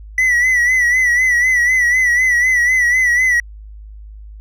triangle tone with vibrato, 1975.5 Hz, B6, in tune, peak -9 dBFS, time 0.18-3.4 s, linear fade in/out 2 ms, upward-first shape sine, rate 4 Hz, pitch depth 65 cents each way, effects added 52 Hz sine -32 dBFS peak until 4.4 s

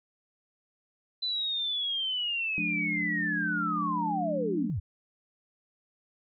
sine linear sweep, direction down, 4032 to 71.9 Hz, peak -28 dBFS, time 1.22-4.8 s, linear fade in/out 10 ms
sine chord, D diminished, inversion first, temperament just, 176.2 / 211.4 / 293.7 Hz, F3 / Ab3 / D4, +16 / +31 / 0 cents, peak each -35 / -36 / -35 dBFS, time 2.58-4.7 s, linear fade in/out 0 ms
effects none

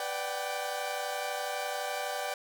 sawtooth chord, G major seventh, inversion first, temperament equal with one note detuned, 493.9 / 587.3 / 752.1 / 784 Hz, B4 / D5 / F#5 / G5, 0 / 0 / +28 / 0 cents, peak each -37 / -33 / -36 / -33 dBFS, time 0-2.34 s, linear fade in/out 2 ms, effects none

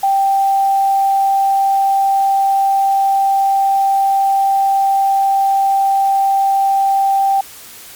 sine tone, 784 Hz, G5, in tune, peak -10 dBFS, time 0.03-7.41 s, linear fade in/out 5 ms, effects white hiss -36 dBFS RMS until 7.95 s + MP3 96 kbps

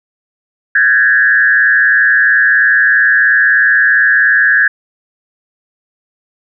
sine tone with frequency modulation, 1661.2 Hz, G#6, in tune, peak -6 dBFS, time 0.75-4.68 s, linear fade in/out 5 ms, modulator 123 Hz, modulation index 1, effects none

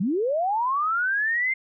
sine linear sweep, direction up, 163.5 to 2117 Hz, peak -21 dBFS, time 0-1.54 s, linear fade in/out 10 ms, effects none

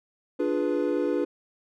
triangle chord, D diminished seventh, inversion none, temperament equal with one note detuned, 293.7 / 349.2 / 418.2 / 493.9 Hz, D4 / F4 / Ab4 / Cb5, 0 / 0 / +12 / 0 cents, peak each -26 / -27 / -28 / -27 dBFS, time 0.39-1.25 s, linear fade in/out 10 ms, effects none

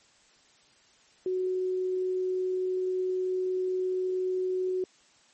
sine tone, 370 Hz, F#4, in tune, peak -26 dBFS, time 1.26-4.84 s, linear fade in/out 2 ms, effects white hiss -61 dBFS RMS until 5.33 s + MP3 32 kbps

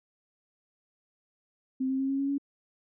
sine tone with pitch steps, 261.6 / 265.3 / 269 / 272.7 / 276.5 / 280.4 Hz, C4 / C4 / C4 / C#4 / C#4 / C#4, 0 / +24 / +48 / -28 / -4 / +20 cents, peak -26 dBFS, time 1.8-2.382 s, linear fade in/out 10 ms, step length 97 ms, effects none

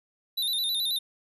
square tone with vibrato, 3799 Hz, A#7, 32 cents sharp, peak -26 dBFS, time 0.37-0.99 s, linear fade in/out 10 ms, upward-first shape square, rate 9.3 Hz, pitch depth 70 cents each way, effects none

